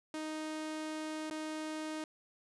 sawtooth tone with dropouts, 311.1 Hz, D#4, in tune, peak -34 dBFS, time 0.14-2.04 s, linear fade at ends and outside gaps 2 ms, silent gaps 1.3-1.309 s, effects resampled to 24000 Hz

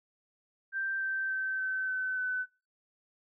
sine tone with pitch steps, 1570 / 1557.4 / 1544.8 / 1532.4 / 1520 / 1507.8 Hz, G6 / G6 / G6 / G6 / F#6 / F#6, +2 / -12 / -26 / -40 / +46 / +32 cents, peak -30 dBFS, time 0.72-2.46 s, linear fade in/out 50 ms, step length 290 ms, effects noise-tail reverb RT60 0.3 s tail -21 dB re dry

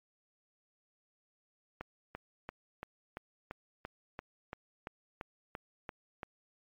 click train, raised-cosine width 0.5 ms, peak -25 dBFS, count 14, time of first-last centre 1.81-6.232 s, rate 2.94 Hz, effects MP3 64 kbps

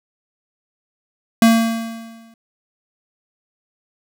square tone with exponential decay, 227.5 Hz, A#3, 42 cents flat, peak -7 dBFS, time 1.42-2.34 s, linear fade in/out 2 ms, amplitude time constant 200 ms, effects none

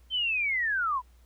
sine linear sweep, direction down, 3136 to 954 Hz, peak -25 dBFS, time 0.1-1.02 s, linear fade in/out 50 ms, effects added 60 Hz sine -54 dBFS peak until 1.25 s + pink hiss -67 dBFS RMS until 1.25 s

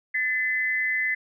sine tone pair together, 1759.8 / 2031 Hz, A6 / B6, 0 / +48 cents, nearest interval major second, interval 248 cents, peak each -27 / -24 dBFS, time 0.14-1.15 s, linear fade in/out 10 ms, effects none

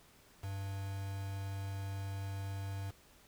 triangle tone with quantisation, 98 Hz, G2, in tune, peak -36 dBFS, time 0.43-2.91 s, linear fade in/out 10 ms, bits 8, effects pink hiss -63 dBFS RMS until 3.27 s

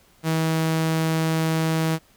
sawtooth tone, 160.8 Hz, E3, 43 cents flat, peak -16 dBFS, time 0.23-1.99 s, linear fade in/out 50 ms, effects pink hiss -57 dBFS RMS until 2.16 s

